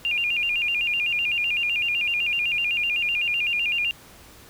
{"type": "tone with vibrato", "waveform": "sine", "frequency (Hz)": 2600, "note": "E7", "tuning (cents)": -24, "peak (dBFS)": -21, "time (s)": [0.05, 3.91], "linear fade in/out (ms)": 0, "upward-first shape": "square", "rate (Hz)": 7.9, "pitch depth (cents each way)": 120, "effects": ["pink hiss -48 dBFS RMS until 4.49 s"]}